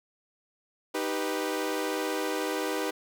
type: chord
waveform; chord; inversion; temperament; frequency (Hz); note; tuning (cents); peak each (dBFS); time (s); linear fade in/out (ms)
sawtooth; Eb augmented; none; equal; 311.1 / 392 / 493.9; Eb4 / G4 / B4; 0 / 0 / 0; -29; 0.94-2.91; 10
effects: none